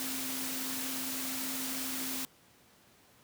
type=tone in noise; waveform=sine; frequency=262.2 Hz; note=C4; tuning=4 cents sharp; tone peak=-41 dBFS; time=0-2.25 s; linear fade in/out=0 ms; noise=white; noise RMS=-37 dBFS; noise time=0-2.25 s; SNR=-7 dB; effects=pink hiss -62 dBFS RMS until 3.23 s + high-pass 100 Hz 12 dB/octave